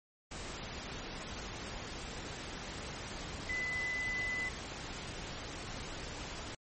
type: tone in noise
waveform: sine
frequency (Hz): 2008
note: B6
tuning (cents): +28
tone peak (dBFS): -34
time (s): 3.49-4.49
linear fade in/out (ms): 5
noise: pink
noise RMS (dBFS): -43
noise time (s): 0.31-6.55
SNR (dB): +6
effects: MP3 32 kbps